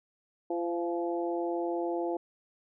harmonic tone with a mistuned harmonic, 171.1 Hz, F3, 35 cents flat, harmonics 2 / 3 / 4 / 5, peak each -31 / -36 / -36 / -40 dBFS, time 0.5-2.17 s, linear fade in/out 5 ms, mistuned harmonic 4, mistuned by +17 cents, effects none

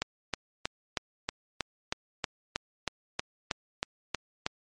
click train, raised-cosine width 0.2 ms, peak -11 dBFS, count 15, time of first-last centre 0.02-4.464 s, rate 3.15 Hz, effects MP3 48 kbps

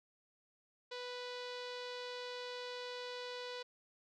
sawtooth tone with low-pass filter, 493.9 Hz, B4, in tune, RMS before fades -45 dBFS, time 0.91-3.63 s, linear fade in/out 10 ms, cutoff 4200 Hz, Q 3.1, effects none

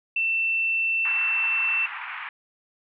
sine tone, 2680 Hz, E7, 28 cents sharp, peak -21 dBFS, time 0.16-1.86 s, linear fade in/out 5 ms
white band-pass noise, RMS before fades -35 dBFS, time 1.05-2.29 s, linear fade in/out 2 ms, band 870 to 2600 Hz, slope 48 dB/octave
effects none

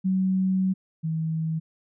sine tone pair in turn, 188.3 / 160.38 Hz, F#3 / E3, +31 / -47 cents, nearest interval minor third, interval 278 cents, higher first, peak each -20 / -24 dBFS, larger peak first, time 0.04-0.74 / 1.03-1.6 s, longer first, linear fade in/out 20 ms, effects none

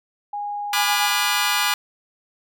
sine tone, 822 Hz, G#5, 18 cents flat, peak -25 dBFS, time 0.33-1.12 s, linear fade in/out 5 ms
15% pulse chord, G# diminished seventh, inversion none, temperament just, 830.6 / 996.7 / 1196.1 / 1435.3 Hz, G#5 / B5 / D6 / F6, 0 / +16 / +31 / +47 cents, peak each -18 dBFS, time 0.73-1.74 s, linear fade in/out 2 ms
effects none

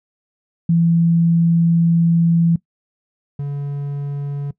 sine / triangle tone pair in turn, 167.8 / 142.4 Hz, E3 / C#3, +31 / +47 cents, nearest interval minor third, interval 284 cents, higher first, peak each -11 / -19 dBFS, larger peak first, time 0.69-2.56 / 3.39-4.51 s, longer first, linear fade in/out 5 ms, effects noise-tail reverb RT60 0.1 s tail -20 dB re dry

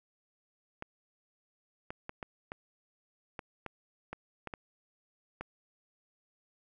clicks, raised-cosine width 0.5 ms, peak -24 dBFS, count 11, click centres 0.824 / 1.905 / 2.094 / 2.228 / 2.519 / 3.392 / 3.663 / 4.13 / 4.473 / 4.538 / 5.41 s, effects none

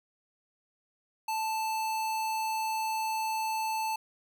square tone, 880 Hz, A5, in tune, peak -30 dBFS, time 1.28-3.96 s, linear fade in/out 5 ms, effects none

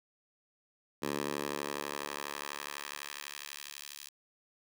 10% pulse tone with high-pass filter sweep, 72.1 Hz, D2, 31 cents flat, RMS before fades -40 dBFS, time 1.02-4.09 s, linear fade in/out 10 ms, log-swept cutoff 260 to 4000 Hz, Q 0.73, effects none

